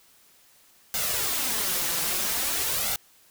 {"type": "noise with flanger", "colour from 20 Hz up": "white", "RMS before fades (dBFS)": -27, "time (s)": [0.94, 2.96], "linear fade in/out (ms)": 2, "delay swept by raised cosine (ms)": [1.4, 6], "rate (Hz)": 0.5, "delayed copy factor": 0.65, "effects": ["white hiss -58 dBFS RMS until 3.3 s"]}